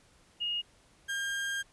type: tone pair in turn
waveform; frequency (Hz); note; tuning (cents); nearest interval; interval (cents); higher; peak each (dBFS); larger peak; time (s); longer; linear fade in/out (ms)
sine / 35% pulse; 2861 / 1605.7; F7 / G6; +41 / +41; minor seventh; 1000; first; -30 / -30; neither; 0.4-0.62 / 1.08-1.63; second; 20
effects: pink hiss -63 dBFS RMS until 1.72 s + resampled to 24000 Hz